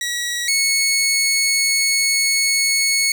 15% pulse tone pair in turn, 1922 / 2201 Hz, B6 / C#7, -48 / -13 cents, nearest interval major second, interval 235 cents, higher second, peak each -15 / -9 dBFS, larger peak second, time 0.01-0.48 / 0.48-3.12 s, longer second, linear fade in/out 2 ms, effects none

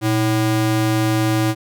square ring-modulated tone, 220 Hz, A3, in tune, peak -13 dBFS, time 0.01-1.55 s, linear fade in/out 50 ms, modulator 102 Hz, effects none

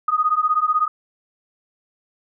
sine beating tone pair, 1235 / 1251 Hz, D#6 / D#6, -13 / +9 cents, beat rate 16 Hz, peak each -19 dBFS, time 0.08-0.88 s, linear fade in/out 5 ms, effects none

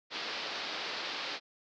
white low-pass noise, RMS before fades -38 dBFS, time 0.1-1.4 s, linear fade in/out 50 ms, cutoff 4900 Hz, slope 48 dB/octave, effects high-pass 300 Hz 12 dB/octave

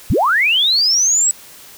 sine linear sweep, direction up, 39.61 to 7902 Hz, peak -11 dBFS, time 0.1-1.31 s, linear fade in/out 0 ms, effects white hiss -40 dBFS RMS until 1.77 s

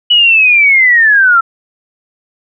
sine linear sweep, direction down, 2960 to 1327 Hz, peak -4 dBFS, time 0.1-1.41 s, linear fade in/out 10 ms, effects none

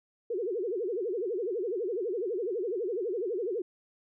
sine tone with vibrato, 414.9 Hz, G#4, 2 cents flat, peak -29 dBFS, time 0.3-3.62 s, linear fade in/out 5 ms, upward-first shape sine, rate 12 Hz, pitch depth 280 cents each way, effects none

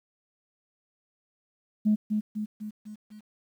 sine tone with echo, 212.5 Hz, G#3, 40 cents sharp, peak -18 dBFS, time 1.85-1.96 s, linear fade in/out 20 ms, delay 250 ms, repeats 5, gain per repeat -5 dB, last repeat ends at 3.21 s, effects tanh soft clip ceiling -15 dBFS + 10-bit

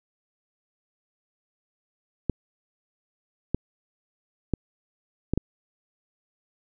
clicks, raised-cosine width 3 ms, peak -10 dBFS, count 5, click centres 2.297 / 3.546 / 4.537 / 5.336 / 5.376 s, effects none

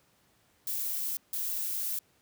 violet noise bursts at uneven times, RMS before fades -33 dBFS, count 2, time 0.67-1.17 / 1.33-1.99 s, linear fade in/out 2 ms, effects pink hiss -67 dBFS RMS until 2.21 s + high-pass 80 Hz 12 dB/octave

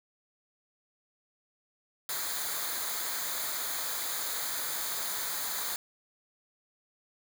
white noise with comb filter, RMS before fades -34 dBFS, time 2.09-5.76 s, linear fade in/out 2 ms, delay 0.36 ms, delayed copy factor -0.7, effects none

